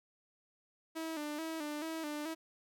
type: tone with vibrato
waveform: sawtooth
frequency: 310 Hz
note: D#4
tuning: 6 cents flat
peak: -34 dBFS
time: 0.95-2.35 s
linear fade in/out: 20 ms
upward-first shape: square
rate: 2.3 Hz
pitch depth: 71 cents each way
effects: none